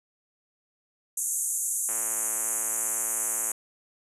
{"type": "band-pass noise", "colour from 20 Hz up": "pink", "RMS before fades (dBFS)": -29, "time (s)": [1.17, 3.52], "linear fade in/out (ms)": 5, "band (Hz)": [6500, 12000], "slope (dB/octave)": 96}
{"type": "click train", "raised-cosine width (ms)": 0.5, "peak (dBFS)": -25, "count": 183, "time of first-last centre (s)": [1.89, 3.515], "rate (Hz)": 112}
{"effects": ["high-pass 300 Hz 12 dB/octave"]}